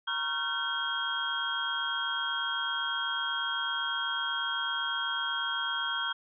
sine tone cluster, 941 / 1098 / 1383 / 1531 / 3250 Hz, A#5 / C#6 / F6 / G6 / G#7, +16 / -17 / -17 / -41 / -38 cents, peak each -39 / -40 / -36 / -34 / -33 dBFS, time 0.07-6.13 s, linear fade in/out 10 ms, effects none

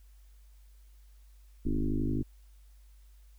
sine tone with frequency modulation, 129.5 Hz, C3, 17 cents flat, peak -27 dBFS, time 1.65-2.23 s, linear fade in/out 10 ms, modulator 51.7 Hz, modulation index 3.9, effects added 50 Hz sine -53 dBFS peak until 3.38 s + white hiss -70 dBFS RMS until 3.38 s

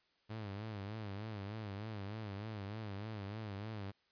sawtooth tone with vibrato, 104.3 Hz, G#2, 8 cents sharp, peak -38 dBFS, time 0.29-3.92 s, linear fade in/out 20 ms, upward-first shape sine, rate 3.3 Hz, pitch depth 110 cents each way, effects white hiss -75 dBFS RMS until 4.11 s + resampled to 11025 Hz

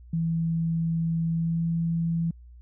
sine tone with pitch glide, 164.81 to 166.53 Hz, E3 to E3, 0 to +18 cents, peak -23 dBFS, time 0.13-2.31 s, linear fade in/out 5 ms, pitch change +18 cents, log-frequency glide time 1.31-1.66 s, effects added 60 Hz sine -45 dBFS peak until 2.61 s

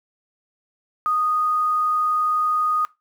sine tone with quantisation, 1239 Hz, D#6, 8 cents flat, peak -18 dBFS, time 1.06-2.85 s, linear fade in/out 0 ms, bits 8, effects noise-tail reverb RT60 0.2 s tail -19 dB re dry

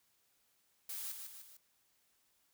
blue noise with echo, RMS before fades -43 dBFS, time 0.89-1.12 s, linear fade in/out 5 ms, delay 150 ms, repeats 3, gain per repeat -5 dB, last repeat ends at 1.57 s, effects white hiss -75 dBFS RMS until 2.53 s

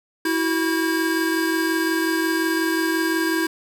square tone cluster, 326.3 / 371.9 / 1613 Hz, E4 / F#4 / G6, -18 / +9 / +49 cents, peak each -22 / -28 / -26 dBFS, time 0.25-3.47 s, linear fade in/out 5 ms, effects none

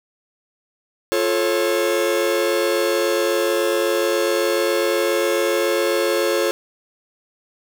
45% pulse chord, F augmented, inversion none, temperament just, 349.2 / 436.5 / 545.7 Hz, F4 / A4 / C#5, 0 / -14 / -27 cents, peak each -22 / -22 / -21 dBFS, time 1.12-6.51 s, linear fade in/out 0 ms, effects none

